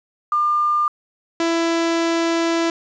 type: tone pair in turn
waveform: sine / sawtooth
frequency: 1200 / 333.1 Hz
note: D6 / E4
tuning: +37 / +18 cents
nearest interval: octave + minor seventh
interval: 2219 cents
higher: first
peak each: -15 / -13 dBFS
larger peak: second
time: 0.32-0.88 / 1.4-2.7 s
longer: second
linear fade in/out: 2 ms
effects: resampled to 16000 Hz + 8-bit